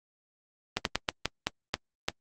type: slowing click train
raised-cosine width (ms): 0.2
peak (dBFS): -8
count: 8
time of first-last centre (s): 0.77-2.085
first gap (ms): 82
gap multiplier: 1.27
effects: Opus 32 kbps